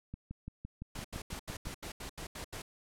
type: click train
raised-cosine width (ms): 5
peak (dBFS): -29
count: 10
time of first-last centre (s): 0.14-1.671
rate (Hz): 5.88
type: noise bursts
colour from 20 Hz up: pink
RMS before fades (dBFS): -43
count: 10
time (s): 0.95-2.62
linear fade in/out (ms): 5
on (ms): 95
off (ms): 80
effects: low-pass 12000 Hz 12 dB/octave